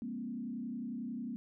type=tone with frequency modulation; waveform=sine; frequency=237 Hz; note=A#3; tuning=29 cents sharp; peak=-37 dBFS; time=0.02-1.36 s; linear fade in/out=0 ms; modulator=31.1 Hz; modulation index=1.1; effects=none